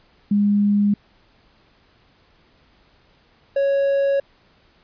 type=tone pair in turn; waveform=sine / triangle; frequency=204.5 / 554.2 Hz; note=G#3 / C#5; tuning=-26 / -1 cents; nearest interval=octave + perfect fourth; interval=1725 cents; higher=second; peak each=-14 dBFS; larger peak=neither; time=0.31-0.94 / 3.56-4.2 s; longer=second; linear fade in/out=5 ms; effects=pink hiss -57 dBFS RMS until 4.83 s + resampled to 11025 Hz